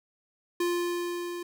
square tone with level ramp, 349.2 Hz, F4, in tune, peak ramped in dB -25 to -35 dBFS, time 0.6-1.43 s, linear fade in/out 5 ms, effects none

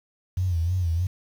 sine tone with vibrato, 87.31 Hz, F2, in tune, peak -21 dBFS, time 0.37-1.07 s, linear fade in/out 5 ms, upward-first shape sine, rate 3.2 Hz, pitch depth 110 cents each way, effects 8-bit

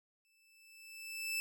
sawtooth tone with exponential growth, 2637 Hz, E7, in tune, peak -30 dBFS, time 0.25-1.4 s, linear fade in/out 0 ms, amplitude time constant 250 ms, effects none

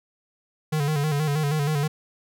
square tone with vibrato, 148.8 Hz, D3, 23 cents sharp, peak -22 dBFS, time 0.72-1.88 s, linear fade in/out 10 ms, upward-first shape square, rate 6.3 Hz, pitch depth 68 cents each way, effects none

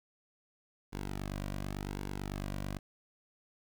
sawtooth tone with flanger, 49 Hz, G1, in tune, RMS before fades -39 dBFS, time 0.92-2.79 s, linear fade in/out 20 ms, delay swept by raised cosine 1.6 to 2.34 ms, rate 0.9 Hz, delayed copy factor -0.7, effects 10-bit

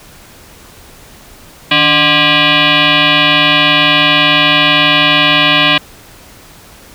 sine tone with frequency modulation, 290 Hz, D4, 22 cents flat, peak -6 dBFS, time 1.71-5.78 s, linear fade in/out 5 ms, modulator 447 Hz, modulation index 7.6, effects pink hiss -38 dBFS RMS until 6.94 s

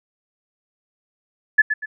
sine tone with echo, 1721 Hz, A6, 39 cents flat, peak -8 dBFS, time 1.58-1.62 s, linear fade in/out 10 ms, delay 120 ms, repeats 2, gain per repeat -9 dB, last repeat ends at 1.86 s, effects none

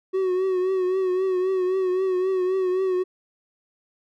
triangle tone with vibrato, 372.7 Hz, F#4, 13 cents sharp, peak -18 dBFS, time 0.13-3.04 s, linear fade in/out 20 ms, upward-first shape triangle, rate 3.8 Hz, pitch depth 56 cents each way, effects none

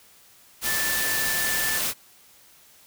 sine tone in noise, 1760 Hz, A6, in tune, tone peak -27 dBFS, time 0.64-1.81 s, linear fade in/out 50 ms, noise white, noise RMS -26 dBFS, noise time 0.61-1.94 s, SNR -4 dB, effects white hiss -54 dBFS RMS until 2.86 s

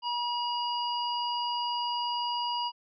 harmonic tone, 961 Hz, B5, 48 cents flat, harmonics 1 / 3 / 5, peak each -30 / -35 / -37 dBFS, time 0.02-2.72 s, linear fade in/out 50 ms, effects none

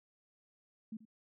sine tone with echo, 220 Hz, A3, in tune, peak -40 dBFS, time 0.92-0.97 s, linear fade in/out 5 ms, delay 83 ms, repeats 1, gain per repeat -15 dB, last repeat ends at 1.053 s, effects none

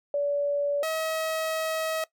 sine / sawtooth tone pair in turn, 574 / 638.9 Hz, D5 / D#5, -40 / +46 cents, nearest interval major second, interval 186 cents, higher second, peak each -23 dBFS, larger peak neither, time 0.14-0.83 / 0.83-2.04 s, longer second, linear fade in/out 2 ms, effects noise-tail reverb RT60 0.1 s tail -19 dB re dry

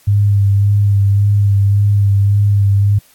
sine tone with vibrato, 100.9 Hz, G#2, 49 cents flat, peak -8 dBFS, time 0.07-2.99 s, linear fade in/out 10 ms, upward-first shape sine, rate 1.8 Hz, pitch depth 24 cents each way, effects white hiss -49 dBFS RMS until 3.14 s + AAC 64 kbps

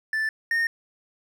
triangle tone pair in turn, 1760 / 1839.1 Hz, A6 / A#6, 0 / -24 cents, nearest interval minor second, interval 76 cents, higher second, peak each -21 / -19 dBFS, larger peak second, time 0.13-0.29 / 0.51-0.67 s, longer neither, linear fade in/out 2 ms, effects none

